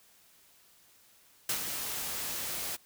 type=noise with ADSR envelope; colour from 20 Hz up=white; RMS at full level=-30 dBFS; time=1.49-2.77 s; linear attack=3 ms; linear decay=90 ms; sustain=-6 dB; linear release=24 ms; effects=white hiss -62 dBFS RMS until 2.85 s